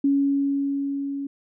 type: tone with level ramp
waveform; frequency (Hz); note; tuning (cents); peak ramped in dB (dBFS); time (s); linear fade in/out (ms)
sine; 278.9; C#4; +11; -16 to -27; 0.04-1.27; 5
effects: none